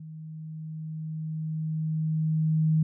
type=tone with level ramp; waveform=sine; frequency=157.4 Hz; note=D#3; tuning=20 cents sharp; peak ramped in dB=-39 to -19 dBFS; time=0-2.83 s; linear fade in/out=5 ms; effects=none